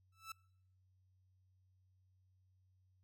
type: tone with exponential growth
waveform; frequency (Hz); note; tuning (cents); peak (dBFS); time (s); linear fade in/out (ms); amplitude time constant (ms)
sawtooth; 1318.5; E6; 0; -39; 0.12-0.32; 5; 43
effects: noise-tail reverb RT60 0.7 s tail -24 dB re dry + added 93 Hz sine -70 dBFS peak until 3.03 s